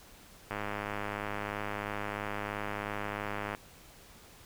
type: click train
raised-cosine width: 0.5 ms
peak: -20 dBFS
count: 314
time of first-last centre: 0.51-3.549 s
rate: 103 Hz
effects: pink hiss -55 dBFS RMS until 4.45 s

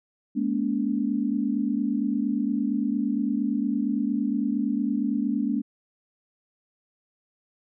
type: tone cluster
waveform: sine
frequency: 211.9 / 240.6 / 284.9 Hz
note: G#3 / B3 / C#4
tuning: +35 / -45 / +48 cents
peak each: -27 dBFS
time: 0.35-5.62 s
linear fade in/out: 20 ms
effects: none

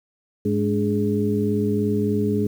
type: harmonic tone with a mistuned harmonic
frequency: 104.3 Hz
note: G#2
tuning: 8 cents sharp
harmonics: 1 / 2 / 3 / 4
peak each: -26 / -22 / -26 / -24 dBFS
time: 0.45-2.47 s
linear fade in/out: 5 ms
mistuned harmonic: 3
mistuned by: -120 cents
effects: 8-bit

